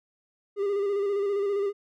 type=tone with vibrato; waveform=triangle; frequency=401.9 Hz; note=G4; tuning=43 cents sharp; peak=-22 dBFS; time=0.56-1.73 s; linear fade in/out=50 ms; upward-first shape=square; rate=15 Hz; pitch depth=33 cents each way; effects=none